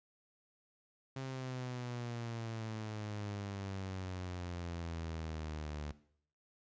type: exponential sweep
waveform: sawtooth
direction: down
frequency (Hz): 134.1 to 73.42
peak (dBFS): -36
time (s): 1.16-5.92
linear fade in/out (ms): 5
effects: noise-tail reverb RT60 0.6 s tail -17 dB re dry + resampled to 16000 Hz